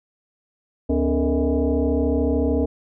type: tone with frequency modulation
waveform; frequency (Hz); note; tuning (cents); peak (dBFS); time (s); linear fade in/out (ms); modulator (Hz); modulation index
sine; 106.3; G#2; +41; -17; 0.89-2.66; 10; 179; 2.5
effects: none